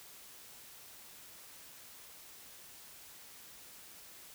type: silence
effects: white hiss -54 dBFS RMS until 4.34 s